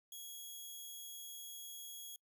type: tone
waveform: 10% pulse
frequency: 3322 Hz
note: G#7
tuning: in tune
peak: -39 dBFS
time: 0.12-2.16 s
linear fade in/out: 2 ms
effects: noise-tail reverb RT60 0.1 s tail -25 dB re dry